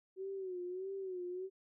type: tone with vibrato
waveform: sine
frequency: 372.8 Hz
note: F#4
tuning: 13 cents sharp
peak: -39 dBFS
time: 0.16-1.5 s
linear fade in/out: 50 ms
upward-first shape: sine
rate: 1.6 Hz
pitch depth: 83 cents each way
effects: none